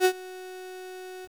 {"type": "tone with ADSR envelope", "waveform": "35% pulse", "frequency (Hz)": 370, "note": "F#4", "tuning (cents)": 0, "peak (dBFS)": -14, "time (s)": [0, 1.28], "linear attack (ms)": 50, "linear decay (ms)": 74, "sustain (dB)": -23, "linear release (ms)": 37, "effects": ["9-bit"]}